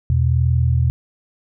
sine tone pair together, 82.41 / 123.48 Hz, E2 / B2, 0 / 0 cents, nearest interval perfect fifth, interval 700 cents, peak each -16 dBFS, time 0.1-0.9 s, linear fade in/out 0 ms, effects none

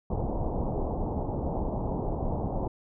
pink low-pass noise, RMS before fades -30 dBFS, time 0.1-2.68 s, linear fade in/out 5 ms, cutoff 910 Hz, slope 48 dB/octave, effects none

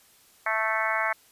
harmonic tone, 220 Hz, A3, in tune, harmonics 3 / 4 / 5 / 6 / 7 / 8 / 9 / 10, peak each -32 / -32 / -32 / -32 / -32 / -32 / -32 / -32 dBFS, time 0.46-1.13 s, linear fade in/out 5 ms, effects white hiss -58 dBFS RMS until 1.31 s + resampled to 32000 Hz

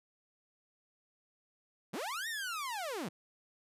sawtooth linear two-way sweep, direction up then down, 137.7 to 1887 to 137.7 Hz, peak -33 dBFS, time 1.93-3.09 s, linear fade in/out 10 ms, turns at 2.28 s, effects resampled to 32000 Hz

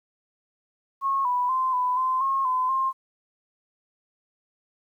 sine tone with pitch steps, 1090 / 987 / 1038 / 998 / 1034 / 1080 / 1019 / 1061 Hz, C#6 / B5 / C6 / B5 / C6 / C#6 / C6 / C6, -29 / -1 / -14 / +18 / -21 / -45 / -46 / +24 cents, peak -21 dBFS, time 1.01-2.93 s, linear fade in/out 50 ms, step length 240 ms, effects 10-bit

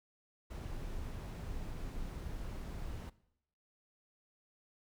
brown noise, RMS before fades -42 dBFS, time 0.5-3.1 s, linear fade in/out 10 ms, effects noise-tail reverb RT60 0.8 s tail -20 dB re dry

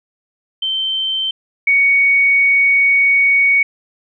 sine tone pair in turn, 3107 / 2234 Hz, G7 / C#7, -16 / +13 cents, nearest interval tritone, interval 571 cents, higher first, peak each -16 / -9 dBFS, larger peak second, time 0.62-1.31 / 1.67-3.63 s, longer second, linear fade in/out 5 ms, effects none

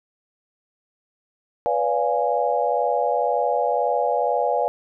sine chord, B diminished seventh, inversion none, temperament equal with one note detuned, 493.9 / 575.9 / 698.5 / 830.6 Hz, B4 / D5 / F5 / Ab5, 0 / -34 / 0 / 0 cents, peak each -24 dBFS, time 1.66-4.68 s, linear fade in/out 0 ms, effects none

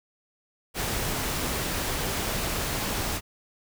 pink noise, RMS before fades -29 dBFS, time 0.74-3.21 s, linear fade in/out 50 ms, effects none

